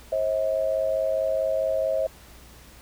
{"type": "tone pair together", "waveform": "sine", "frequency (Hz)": [535.4, 640], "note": ["C5", "D#5"], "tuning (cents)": [40, 49], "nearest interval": "minor third", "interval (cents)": 309, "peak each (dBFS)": [-25, -24], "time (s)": [0.12, 2.07], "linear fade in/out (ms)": 5, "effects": ["added 60 Hz sine -50 dBFS peak until 2.81 s", "pink hiss -50 dBFS RMS until 2.81 s"]}